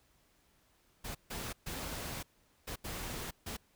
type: noise bursts at uneven times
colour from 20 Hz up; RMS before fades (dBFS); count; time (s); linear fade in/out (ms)
pink; -41; 6; 1.04-1.15 / 1.3-1.53 / 1.66-2.23 / 2.67-2.76 / 2.84-3.31 / 3.46-3.57; 10
effects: pink hiss -70 dBFS RMS until 3.75 s